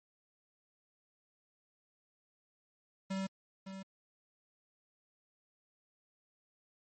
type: tone with echo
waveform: square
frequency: 192.4 Hz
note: G3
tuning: 32 cents flat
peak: -35 dBFS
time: 3.1-3.27 s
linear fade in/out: 10 ms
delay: 560 ms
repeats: 1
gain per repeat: -9 dB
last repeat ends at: 3.83 s
effects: low-pass 10000 Hz 12 dB/octave + MP3 32 kbps